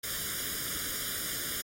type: noise with comb filter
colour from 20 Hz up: white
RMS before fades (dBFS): -35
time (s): 0.03-1.62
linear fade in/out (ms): 10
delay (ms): 0.58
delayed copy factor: +0.95
effects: AAC 48 kbps